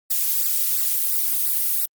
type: noise with flanger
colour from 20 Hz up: violet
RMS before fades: -21 dBFS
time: 0.1-1.86 s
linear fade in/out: 10 ms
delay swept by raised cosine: 0.3 to 2.3 ms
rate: 2.9 Hz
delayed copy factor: -0.85
effects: Opus 48 kbps